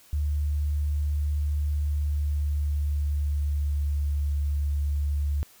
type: tone with pitch glide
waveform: sine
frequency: 73.7 to 72.35 Hz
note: D2 to D2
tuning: +7 to -25 cents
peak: -23 dBFS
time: 0.13-5.43 s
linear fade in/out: 0 ms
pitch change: -32 cents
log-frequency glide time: 1.87-4.12 s
effects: white hiss -55 dBFS RMS until 5.6 s